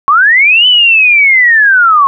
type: linear two-way sweep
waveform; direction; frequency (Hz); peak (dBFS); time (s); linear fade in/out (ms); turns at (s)
sine; up then down; 1074 to 3035 to 1074; -3; 0.08-2.07; 0; 0.67
effects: none